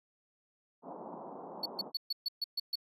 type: band-pass noise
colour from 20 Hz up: white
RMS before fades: -46 dBFS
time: 0.82-1.92 s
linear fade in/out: 50 ms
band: 170 to 1000 Hz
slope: 48 dB/octave
type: tone bursts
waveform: triangle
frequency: 4428 Hz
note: C#8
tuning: 3 cents flat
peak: -30 dBFS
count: 8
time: 1.63-2.756 s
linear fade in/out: 5 ms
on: 27 ms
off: 130 ms
effects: none